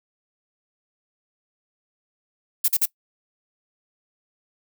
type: noise bursts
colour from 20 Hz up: violet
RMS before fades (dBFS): -19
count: 3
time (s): 2.64-2.856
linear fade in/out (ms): 5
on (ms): 42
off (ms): 45
effects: noise-tail reverb RT60 0.1 s tail -21 dB re dry